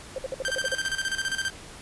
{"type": "tone bursts", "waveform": "sine", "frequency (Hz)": 527, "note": "C5", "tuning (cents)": 12, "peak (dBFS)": -27, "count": 8, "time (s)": [0.16, 0.743], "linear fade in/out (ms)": 2, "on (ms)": 23, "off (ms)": 57}
{"type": "tone with tremolo", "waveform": "sawtooth", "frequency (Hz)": 1569, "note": "G6", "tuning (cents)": 1, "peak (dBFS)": -21, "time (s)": [0.45, 1.5], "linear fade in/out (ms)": 0, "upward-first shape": "square", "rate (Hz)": 15, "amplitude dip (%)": 70}
{"type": "clicks", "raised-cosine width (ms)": 0.2, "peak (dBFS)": -21, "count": 2, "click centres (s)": [0.86, 0.863]}
{"effects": ["pink hiss -44 dBFS RMS until 1.81 s", "resampled to 24000 Hz"]}